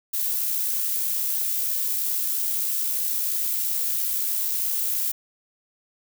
violet noise with amplitude modulation, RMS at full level -24 dBFS, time 0.13-5.12 s, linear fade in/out 10 ms, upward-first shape sine, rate 63.1 Hz, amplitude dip 25%, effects none

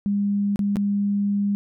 sine tone with dropouts, 202.2 Hz, G#3, 46 cents flat, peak -19 dBFS, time 0.06-1.55 s, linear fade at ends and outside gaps 0 ms, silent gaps 0.559-0.592 / 0.758-0.768 s, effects none

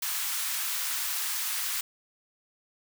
white high-pass noise, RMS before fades -31 dBFS, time 0.02-1.81 s, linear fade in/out 5 ms, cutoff 960 Hz, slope 24 dB/octave, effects none

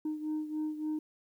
sine beating tone pair, 306.8 / 310.3 Hz, D#4 / D#4, -24 / -5 cents, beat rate 3.5 Hz, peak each -32 / -37 dBFS, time 0.05-0.99 s, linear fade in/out 5 ms, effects tanh soft clip ceiling -29 dBFS + 11-bit

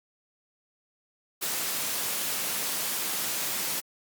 white high-pass noise, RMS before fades -30 dBFS, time 1.41-3.81 s, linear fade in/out 20 ms, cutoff 130 Hz, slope 24 dB/octave, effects Opus 48 kbps

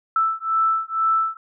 sine beating tone pair, 1320 / 1322.1 Hz, E6 / E6, +2 / +5 cents, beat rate 2.1 Hz, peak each -21 dBFS, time 0.16-1.37 s, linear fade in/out 2 ms, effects none

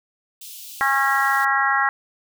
white high-pass noise, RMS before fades -38 dBFS, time 0.41-1.45 s, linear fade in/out 5 ms, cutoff 2700 Hz, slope 48 dB/octave
harmonic tone, 272.8 Hz, C#4, 28 cents flat, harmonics 3 / 4 / 5 / 6 / 7, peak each -23 / -23 / -23 / -23 / -23 dBFS, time 0.81-1.89 s, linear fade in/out 0 ms
effects none

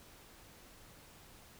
silence, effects pink hiss -58 dBFS RMS until 1.59 s

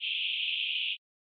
white band-pass noise, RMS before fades -32 dBFS, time 0-0.97 s, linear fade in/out 50 ms, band 2500 to 3400 Hz, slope 96 dB/octave, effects AAC 48 kbps

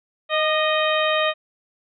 harmonic tone with a mistuned harmonic, 622.3 Hz, D#5, in tune, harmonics 1 / 2 / 3 / 4 / 5 / 6, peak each -21 / -24 / -26 / -27 / -28 / -29 dBFS, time 0.29-1.34 s, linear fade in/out 50 ms, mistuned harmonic 2, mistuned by -34 cents, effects none

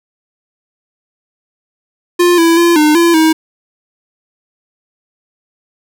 square tone with pitch steps, 351.4 / 332.5 / 342.2 / 303.1 / 339.6 / 318 Hz, F4 / E4 / F4 / D#4 / F4 / D#4, +11 / +15 / -35 / -45 / -48 / +38 cents, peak -7 dBFS, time 2.19-3.33 s, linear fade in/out 10 ms, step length 190 ms, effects none

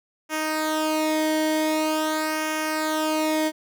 sawtooth tone with flanger, 311.5 Hz, D#4, 2 cents sharp, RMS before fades -24 dBFS, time 0.29-3.52 s, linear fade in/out 50 ms, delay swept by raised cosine 0.24 to 0.77 ms, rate 0.45 Hz, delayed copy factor -0.7, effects none

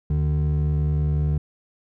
triangle tone pair together, 74.64 / 149.2 Hz, D2 / D3, +29 / +28 cents, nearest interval octave, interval 1199 cents, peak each -18 dBFS, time 0.1-1.38 s, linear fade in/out 5 ms, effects tanh soft clip ceiling -15 dBFS

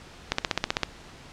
click train, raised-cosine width 0.2 ms, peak -5 dBFS, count 9, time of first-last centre 0.32-0.833 s, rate 15.6 Hz, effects pink hiss -47 dBFS RMS until 1.32 s + low-pass 6000 Hz 12 dB/octave

